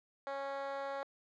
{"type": "tone with high-pass filter", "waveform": "10% pulse", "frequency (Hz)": 275.9, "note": "C#4", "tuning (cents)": -8, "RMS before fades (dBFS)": -40, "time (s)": [0.27, 1.03], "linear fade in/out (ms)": 0, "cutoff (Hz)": 580, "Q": 2.6, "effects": ["low-pass 3000 Hz 12 dB/octave"]}